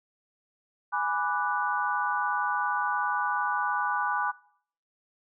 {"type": "chord", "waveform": "sine", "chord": "G# half-diminished seventh", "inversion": "none", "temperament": "equal", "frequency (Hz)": [830.6, 987.8, 1174.7, 1480], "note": ["G#5", "B5", "D6", "F#6"], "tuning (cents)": [0, 0, 0, 0], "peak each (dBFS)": -31, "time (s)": [0.92, 4.32], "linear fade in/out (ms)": 20, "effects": ["noise-tail reverb RT60 0.6 s tail -21 dB re dry"]}